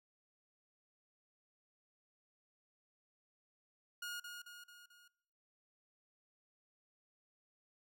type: tone with echo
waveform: sawtooth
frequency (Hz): 1433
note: F6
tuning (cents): +44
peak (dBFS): -38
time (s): 4.02-4.2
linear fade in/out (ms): 5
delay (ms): 220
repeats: 4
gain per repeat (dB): -5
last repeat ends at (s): 5.08
effects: noise-tail reverb RT60 0.9 s tail -25 dB re dry